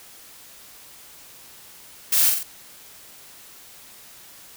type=noise with echo; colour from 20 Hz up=blue; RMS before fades=-19 dBFS; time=2.12-2.3 s; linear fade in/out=5 ms; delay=44 ms; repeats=3; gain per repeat=-4 dB; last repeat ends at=2.432 s; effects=white hiss -46 dBFS RMS until 4.56 s